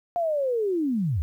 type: linear sweep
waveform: sine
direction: down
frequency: 708 to 67 Hz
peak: -22 dBFS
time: 0.16-1.22 s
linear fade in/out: 0 ms
effects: 10-bit